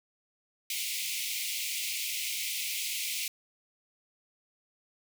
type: high-pass noise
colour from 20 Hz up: pink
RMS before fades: -34 dBFS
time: 0.7-3.28 s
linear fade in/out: 2 ms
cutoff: 2100 Hz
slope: 96 dB/octave
effects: none